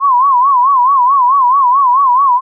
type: tone with vibrato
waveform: sine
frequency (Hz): 1046.5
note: C6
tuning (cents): 0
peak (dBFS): -6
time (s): 0-2.41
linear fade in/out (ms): 50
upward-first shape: sine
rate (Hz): 4.6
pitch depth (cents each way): 140
effects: none